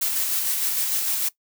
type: noise with tremolo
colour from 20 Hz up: blue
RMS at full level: -23 dBFS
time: 0.01-1.29 s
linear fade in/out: 10 ms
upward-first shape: square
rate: 6.6 Hz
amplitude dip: 25%
effects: noise-tail reverb RT60 0.1 s tail -19 dB re dry